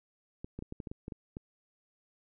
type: clicks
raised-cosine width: 3 ms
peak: -27 dBFS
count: 10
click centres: 0.445 / 0.59 / 0.624 / 0.724 / 0.802 / 0.872 / 0.915 / 1.081 / 1.122 / 1.369 s
effects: none